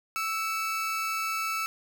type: tone pair together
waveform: 30% pulse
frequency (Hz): 1317 / 2250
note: E6 / C#7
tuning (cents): -2 / +25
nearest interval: major sixth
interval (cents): 927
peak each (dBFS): -26 / -37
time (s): 0.16-1.66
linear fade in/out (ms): 0
effects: none